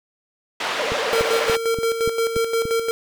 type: band-pass noise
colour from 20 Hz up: pink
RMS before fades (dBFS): -25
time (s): 0.6-1.56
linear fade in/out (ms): 5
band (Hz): 610 to 3700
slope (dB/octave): 12
type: tone with vibrato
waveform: sine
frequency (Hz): 519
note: C5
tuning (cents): -14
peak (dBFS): -24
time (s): 0.79-1.5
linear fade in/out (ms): 5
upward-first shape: sine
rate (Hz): 13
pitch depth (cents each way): 280
type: click train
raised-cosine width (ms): 3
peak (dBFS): -15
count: 7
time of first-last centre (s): 0.92-2.654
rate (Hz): 3.46
type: tone with tremolo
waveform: square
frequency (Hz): 457.2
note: A#4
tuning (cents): -34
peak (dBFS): -18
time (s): 1.13-2.91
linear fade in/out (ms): 0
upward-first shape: square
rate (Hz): 5.7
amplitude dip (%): 55
effects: none